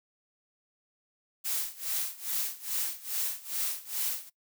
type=noise with tremolo; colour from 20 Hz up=blue; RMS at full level=-30 dBFS; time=1.44-4.3 s; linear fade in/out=20 ms; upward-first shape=sine; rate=2.4 Hz; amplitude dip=90%; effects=noise-tail reverb RT60 0.1 s tail -18 dB re dry